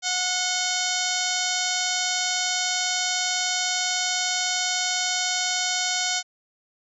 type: harmonic tone with a mistuned harmonic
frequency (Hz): 730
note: F#5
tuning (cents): -24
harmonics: 1 / 2 / 3 / 4 / 5 / 6 / 7 / 8 / 9 / 10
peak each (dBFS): -32 / -32 / -32 / -32 / -32 / -32 / -32 / -32 / -32 / -32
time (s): 0.02-6.23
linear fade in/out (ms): 50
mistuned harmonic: 4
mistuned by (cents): +80
effects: none